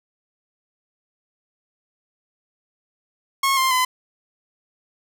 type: tone with pitch steps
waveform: sawtooth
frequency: 1089 / 1051.9 / 1016.1 Hz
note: C#6 / C6 / B5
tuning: -31 / +9 / +49 cents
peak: -13 dBFS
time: 3.43-3.85 s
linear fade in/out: 5 ms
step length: 140 ms
effects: none